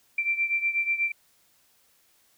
sine beating tone pair, 2349 / 2357.2 Hz, D7 / D7, 0 / +6 cents, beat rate 8.2 Hz, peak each -25 / -29 dBFS, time 0.18-1.12 s, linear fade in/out 5 ms, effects white hiss -64 dBFS RMS until 2.37 s

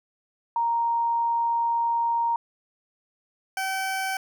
sine / 20% pulse tone pair in turn, 932.3 / 767 Hz, A#5 / G5, 0 / -38 cents, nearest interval minor third, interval 338 cents, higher first, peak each -21 dBFS, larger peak neither, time 0.56-2.36 / 3.57-4.17 s, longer first, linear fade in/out 2 ms, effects none

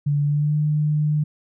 sine tone with pitch glide, 144.9 to 150.7 Hz, D3 to D3, -23 to +45 cents, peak -17 dBFS, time 0.06-1.24 s, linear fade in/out 10 ms, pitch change +68 cents, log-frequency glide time 0.23-0.57 s, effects none

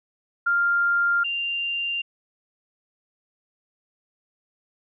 sine tone pair in turn, 1396.9 / 2786 Hz, F6 / F7, 0 / -5 cents, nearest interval octave, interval 1195 cents, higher second, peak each -18 / -24 dBFS, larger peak first, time 0.46-1.24 / 1.24-2.02 s, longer neither, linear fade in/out 10 ms, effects none

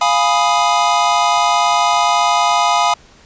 square chord, F half-diminished seventh, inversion none, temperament equal, 698.5 / 830.6 / 987.8 / 1244.5 Hz, F5 / Ab5 / Cb6 / Eb6, 0 / 0 / 0 / 0 cents, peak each -18 dBFS, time 0.01-2.94 s, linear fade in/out 5 ms, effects pink hiss -46 dBFS RMS until 3.25 s + resampled to 16000 Hz

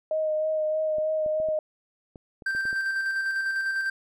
sine tone with vibrato, 622.3 Hz, D#5, in tune, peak -23 dBFS, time 0.11-1.59 s, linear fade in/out 2 ms, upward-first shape sine, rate 3.2 Hz, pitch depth 17 cents each way
clicks, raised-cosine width 2 ms, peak -30 dBFS, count 9, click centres 0.984 / 1.262 / 1.401 / 1.487 / 2.158 / 2.422 / 2.55 / 2.654 / 2.729 s
triangle tone with tremolo, 1568 Hz, G6, in tune, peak -22 dBFS, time 2.46-3.9 s, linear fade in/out 5 ms, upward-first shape square, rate 10 Hz, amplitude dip 30%
effects none

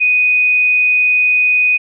sine tone, 2489 Hz, D#7, in tune, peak -9 dBFS, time 0-1.78 s, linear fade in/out 20 ms, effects none

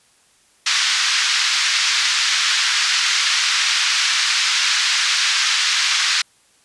white band-pass noise, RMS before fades -18 dBFS, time 0.66-6.22 s, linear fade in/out 5 ms, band 1300 to 5600 Hz, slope 24 dB/octave, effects white hiss -56 dBFS RMS until 6.64 s + resampled to 24000 Hz

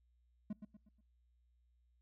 triangle tone with echo, 210.6 Hz, G#3, 24 cents sharp, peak -36 dBFS, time 0.5-0.53 s, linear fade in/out 5 ms, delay 120 ms, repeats 4, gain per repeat -8 dB, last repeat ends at 1.01 s, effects noise-tail reverb RT60 0.4 s tail -26 dB re dry + added 60 Hz sine -70 dBFS peak until 2.01 s

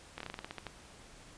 slowing click train, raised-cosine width 0.3 ms, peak -24 dBFS, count 11, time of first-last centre 0.18-0.667 s, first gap 24 ms, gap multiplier 1.15, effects pink hiss -55 dBFS RMS until 1.37 s + resampled to 22050 Hz

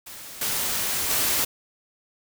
white noise with level steps, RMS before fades -40 / -26 / -23 dBFS, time 0.06-1.45 s, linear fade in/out 10 ms, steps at 0.41 / 1.1 s, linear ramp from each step 5 ms, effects none

